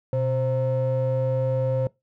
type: ring-modulated tone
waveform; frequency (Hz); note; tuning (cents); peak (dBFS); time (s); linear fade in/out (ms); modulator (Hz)
triangle; 200.3; G3; +38; -16; 0.13-1.87; 0; 325
effects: noise-tail reverb RT60 0.2 s tail -22 dB re dry